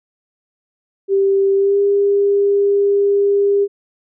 sine tone with pitch glide, 392 to 401.9 Hz, G4 to G4, 0 to +43 cents, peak -11 dBFS, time 1.08-3.68 s, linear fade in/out 50 ms, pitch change +43 cents, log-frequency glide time 1.55-1.79 s, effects none

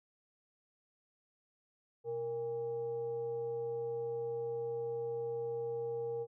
sine tone with frequency modulation, 466.2 Hz, A#4, in tune, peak -35 dBFS, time 2.04-6.27 s, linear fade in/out 50 ms, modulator 343 Hz, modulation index 0.36, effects none

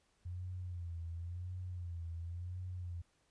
sine tone with vibrato, 87.31 Hz, F2, in tune, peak -40 dBFS, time 0.25-3.02 s, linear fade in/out 10 ms, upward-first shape sine, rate 0.94 Hz, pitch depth 78 cents each way, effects pink hiss -75 dBFS RMS until 3.3 s + resampled to 22050 Hz

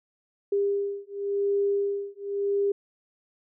sine beating tone pair, 400.9 / 401.82 Hz, G4 / G4, +39 / +43 cents, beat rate 0.92 Hz, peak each -27 dBFS, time 0.52-2.72 s, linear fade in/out 5 ms, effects none

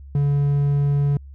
triangle tone, 142.7 Hz, D3, 49 cents flat, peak -14 dBFS, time 0.15-1.17 s, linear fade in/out 2 ms, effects added 69 Hz sine -37 dBFS peak until 1.34 s

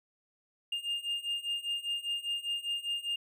triangle beating tone pair, 2814 / 2819 Hz, F7 / F7, +12 / +16 cents, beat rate 5 Hz, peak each -35 / -33 dBFS, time 0.72-3.16 s, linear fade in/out 5 ms, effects none

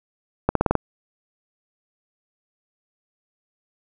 accelerating click train, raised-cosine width 1 ms, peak -3 dBFS, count 6, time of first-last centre 0.49-0.753 s, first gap 63 ms, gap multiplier 0.91, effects none

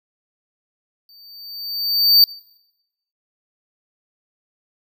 square tone with exponential growth, 4600 Hz, D8, 37 cents flat, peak -7 dBFS, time 1.09-2.24 s, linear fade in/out 1 ms, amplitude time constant 250 ms, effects noise-tail reverb RT60 0.9 s tail -22 dB re dry

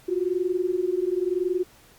sine tone pair together, 352.2 / 373.1 Hz, F4 / F#4, +15 / +14 cents, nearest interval minor second, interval 99 cents, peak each -25 dBFS, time 0.08-1.64 s, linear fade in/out 10 ms, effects pink hiss -54 dBFS RMS until 1.98 s + Opus 48 kbps

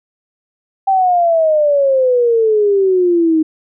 sine exponential sweep, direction down, 784 to 311.1 Hz, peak -9 dBFS, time 0.87-3.43 s, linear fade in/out 10 ms, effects none

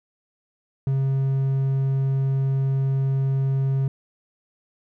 triangle tone, 135 Hz, C#3, 45 cents flat, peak -17 dBFS, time 0.87-3.88 s, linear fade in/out 2 ms, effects none

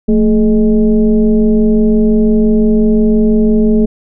sine tone with frequency modulation, 221.9 Hz, A3, 15 cents sharp, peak -6 dBFS, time 0.08-3.86 s, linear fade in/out 10 ms, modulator 199 Hz, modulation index 0.92, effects none

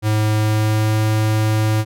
square tone with pitch glide, 107.5 to 108.5 Hz, A2 to A2, -40 to -24 cents, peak -15 dBFS, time 0.02-1.85 s, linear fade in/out 50 ms, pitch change +16 cents, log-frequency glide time 0.35-0.99 s, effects none

